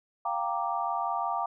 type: chord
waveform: sine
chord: G minor seventh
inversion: third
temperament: equal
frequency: 698.5 / 784 / 932.3 / 1174.7 Hz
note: F5 / G5 / Bb5 / D6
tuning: 0 / 0 / 0 / 0 cents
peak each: -33 dBFS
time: 0.25-1.46 s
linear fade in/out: 5 ms
effects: none